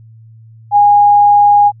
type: tone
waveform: sine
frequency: 821 Hz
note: G#5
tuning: 20 cents flat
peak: -4 dBFS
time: 0.71-1.72 s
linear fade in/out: 50 ms
effects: added 112 Hz sine -36 dBFS peak until 1.8 s